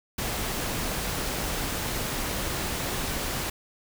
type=noise; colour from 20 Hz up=pink; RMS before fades=-30 dBFS; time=0.18-3.5 s; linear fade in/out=5 ms; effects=none